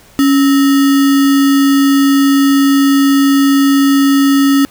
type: tone with sample-and-hold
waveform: sine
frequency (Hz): 277.1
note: C#4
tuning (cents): -1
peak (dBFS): -6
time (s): 0.19-4.65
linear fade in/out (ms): 0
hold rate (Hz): 1575
effects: pink hiss -43 dBFS RMS until 4.7 s